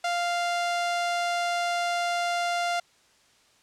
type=tone; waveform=sawtooth; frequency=697 Hz; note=F5; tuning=4 cents flat; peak=-21 dBFS; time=0.04-2.8 s; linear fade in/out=5 ms; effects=white hiss -61 dBFS RMS until 3.62 s + low-pass 7000 Hz 12 dB/octave